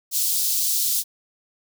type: high-pass noise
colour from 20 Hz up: white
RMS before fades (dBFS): -22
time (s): 0.11-1.04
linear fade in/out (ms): 50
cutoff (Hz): 4000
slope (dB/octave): 24
effects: none